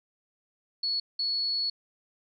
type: tone bursts at uneven times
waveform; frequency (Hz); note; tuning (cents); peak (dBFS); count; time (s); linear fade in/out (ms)
sine; 4390; C#8; -18; -26; 2; 0.83-1 / 1.19-1.7; 5
effects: none